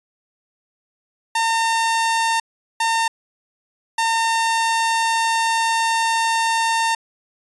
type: tone bursts at uneven times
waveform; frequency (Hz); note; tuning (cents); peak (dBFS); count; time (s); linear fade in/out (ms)
sawtooth; 909; A#5; -44; -13; 3; 1.35-2.4 / 2.8-3.08 / 3.98-6.95; 5
effects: resampled to 24000 Hz